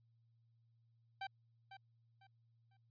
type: tone with echo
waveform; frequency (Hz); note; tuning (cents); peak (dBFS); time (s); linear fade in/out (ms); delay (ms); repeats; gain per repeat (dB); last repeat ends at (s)
sawtooth; 778; G5; -13; -38; 1.21-1.27; 5; 500; 3; -11; 2.77
effects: added 115 Hz sine -70 dBFS peak until 2.9 s + resampled to 11025 Hz